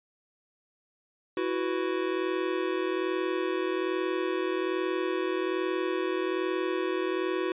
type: chord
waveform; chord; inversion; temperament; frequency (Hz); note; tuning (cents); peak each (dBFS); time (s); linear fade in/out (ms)
square; E suspended second; none; just; 329.6 / 370.8 / 494.4; E4 / F#4 / B4; 0 / +4 / +2; -33 / -30 / -36; 1.37-7.52; 2
effects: resampled to 8000 Hz